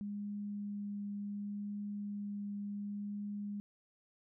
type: tone with vibrato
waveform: sine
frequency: 204.2 Hz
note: G#3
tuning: 29 cents flat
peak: -38 dBFS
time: 0.01-3.6 s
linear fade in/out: 0 ms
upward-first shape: triangle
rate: 0.69 Hz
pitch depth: 9 cents each way
effects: none